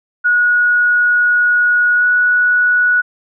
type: tone with pitch glide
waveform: sine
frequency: 1455 to 1468.5 Hz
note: F#6 to F#6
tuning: -29 to -13 cents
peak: -9 dBFS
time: 0.24-3.02 s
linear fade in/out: 20 ms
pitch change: +16 cents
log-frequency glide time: 1.96-2.05 s
effects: none